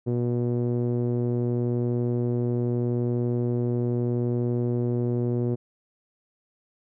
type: tone with low-pass filter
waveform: sawtooth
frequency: 120.8 Hz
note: B2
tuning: 38 cents flat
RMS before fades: -25 dBFS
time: 0.06-5.56 s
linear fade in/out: 20 ms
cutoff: 400 Hz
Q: 2.1
effects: none